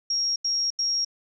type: tone bursts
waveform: sine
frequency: 5588 Hz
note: F8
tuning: in tune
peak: -22 dBFS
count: 3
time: 0.1-1.048 s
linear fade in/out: 5 ms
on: 260 ms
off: 84 ms
effects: none